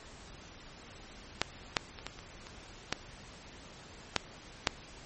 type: clicks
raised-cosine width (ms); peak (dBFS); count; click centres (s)
0.2; -8 / -7 / -26 / -19 / -27 / -28 / -11 / -7 / -6; 9; 1.416 / 1.768 / 1.988 / 2.066 / 2.19 / 2.469 / 2.926 / 4.163 / 4.672
effects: pink hiss -51 dBFS RMS until 5.05 s + MP3 32 kbps